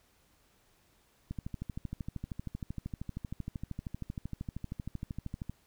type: click train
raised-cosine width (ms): 5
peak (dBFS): -25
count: 55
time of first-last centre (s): 1.31-5.496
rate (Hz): 12.9
effects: pink hiss -68 dBFS RMS until 5.66 s